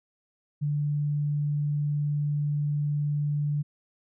sine tone, 146.83 Hz, D3, in tune, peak -24 dBFS, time 0.61-3.63 s, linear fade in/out 20 ms, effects none

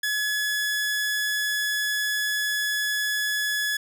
sawtooth tone, 1699 Hz, G#6, 39 cents sharp, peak -20 dBFS, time 0.03-3.77 s, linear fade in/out 5 ms, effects none

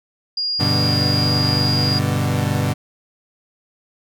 sine tone, 4839 Hz, D#8, 49 cents flat, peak -19 dBFS, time 0.37-1.99 s, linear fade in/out 5 ms
30% pulse chord, G major, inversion none, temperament equal, 98 / 123.47 / 146.83 Hz, G2 / B2 / D3, 0 / 0 / 0 cents, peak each -19 dBFS, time 0.59-2.74 s, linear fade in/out 20 ms
effects none

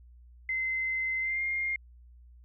sine tone with pitch glide, 2063 to 2121 Hz, C7 to C7, -25 to +23 cents, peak -28 dBFS, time 0.49-1.76 s, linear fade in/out 2 ms, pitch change +48 cents, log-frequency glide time 1.2-1.42 s, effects added 60 Hz sine -51 dBFS peak until 2.44 s

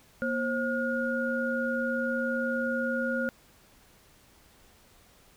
sine tone cluster, 237.6 / 533 / 1432 Hz, A#3 / C5 / F6, +33 / +32 / +43 cents, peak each -31 dBFS, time 0.22-3.29 s, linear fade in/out 0 ms, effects pink hiss -59 dBFS RMS until 5.36 s

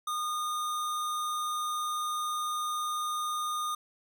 square tone, 1223 Hz, D#6, 30 cents flat, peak -31 dBFS, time 0.07-3.75 s, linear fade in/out 5 ms, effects none

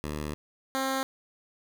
10% pulse tone pair in turn, 75 / 266.4 Hz, D2 / C4, +37 / +31 cents, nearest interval octave + minor seventh, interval 2194 cents, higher second, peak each -24 / -19 dBFS, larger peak second, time 0.04-0.34 / 0.75-1.03 s, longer first, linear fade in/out 0 ms, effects none

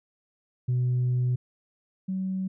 sine tone pair in turn, 124.8 / 188.83 Hz, B2 / F#3, +19 / +36 cents, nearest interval perfect fifth, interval 717 cents, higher second, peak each -20 / -26 dBFS, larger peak first, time 0.68-1.36 / 2.08-2.48 s, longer first, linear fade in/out 10 ms, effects tanh soft clip ceiling -20 dBFS

